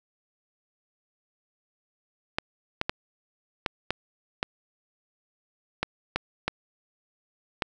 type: clicks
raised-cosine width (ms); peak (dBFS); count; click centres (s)
0.3; -9; 10; 2.385 / 2.814 / 2.895 / 3.662 / 3.906 / 4.429 / 5.83 / 6.16 / 6.48 / 7.622
effects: none